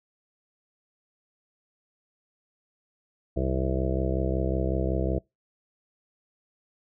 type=harmonic tone; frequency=65.41 Hz; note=C2; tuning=in tune; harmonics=1 / 2 / 3 / 5 / 6 / 7 / 8 / 9 / 10; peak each=-28 / -31 / -34 / -32 / -35 / -35 / -36 / -40 / -35 dBFS; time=3.36-5.19 s; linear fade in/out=10 ms; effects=noise-tail reverb RT60 0.2 s tail -25 dB re dry